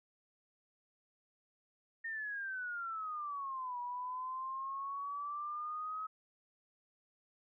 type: exponential two-way sweep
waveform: sine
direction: down then up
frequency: 1841 to 968 to 1281 Hz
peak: -38 dBFS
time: 2.04-6.07 s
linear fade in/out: 10 ms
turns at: 3.79 s
effects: none